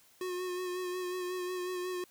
square tone with vibrato, 362.9 Hz, F#4, 34 cents flat, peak -35 dBFS, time 0.21-2.04 s, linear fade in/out 2 ms, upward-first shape sine, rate 5.5 Hz, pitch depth 27 cents each way, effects white hiss -63 dBFS RMS until 2.1 s

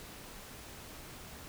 silence, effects pink hiss -49 dBFS RMS until 1.48 s

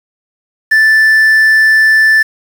triangle tone with quantisation, 1760 Hz, A6, in tune, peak -3 dBFS, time 0.71-2.23 s, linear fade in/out 10 ms, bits 5, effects none

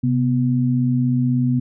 sine tone pair together, 130.54 / 246.9 Hz, C3 / B3, -4 / 0 cents, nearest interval major seventh, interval 1104 cents, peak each -18 dBFS, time 0.03-1.6 s, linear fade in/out 10 ms, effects none

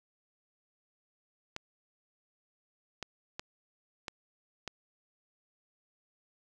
clicks, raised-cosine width 0.2 ms, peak -20 dBFS, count 5, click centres 1.564 / 3.027 / 3.395 / 4.082 / 4.677 s, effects none

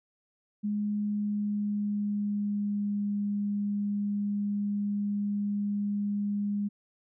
sine tone with pitch glide, 207.7 to 204.2 Hz, G#3 to G#3, 0 to -29 cents, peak -27 dBFS, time 0.63-6.69 s, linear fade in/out 20 ms, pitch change -29 cents, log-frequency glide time 0.96-3.09 s, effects none

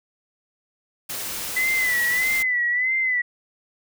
white noise, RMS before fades -30 dBFS, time 1.09-2.43 s, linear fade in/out 10 ms
sine tone with vibrato, 2000 Hz, B6, 21 cents sharp, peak -19 dBFS, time 1.56-3.22 s, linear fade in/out 10 ms, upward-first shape sine, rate 1.6 Hz, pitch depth 74 cents each way
effects none

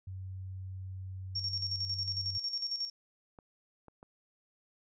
sine tone, 94.1 Hz, F#2, 30 cents sharp, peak -39 dBFS, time 0.07-2.38 s, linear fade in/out 5 ms
sine tone with tremolo, 5520 Hz, F8, 21 cents flat, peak -31 dBFS, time 1.35-2.9 s, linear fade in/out 10 ms, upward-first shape square, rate 11 Hz, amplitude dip 60%
clicks, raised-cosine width 1 ms, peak -38 dBFS, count 3, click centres 3.388 / 3.883 / 4.029 s
effects none

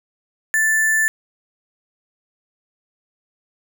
sine tone with sample-and-hold, 1760 Hz, A6, in tune, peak -14 dBFS, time 0.54-1.08 s, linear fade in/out 0 ms, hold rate 8820 Hz, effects none

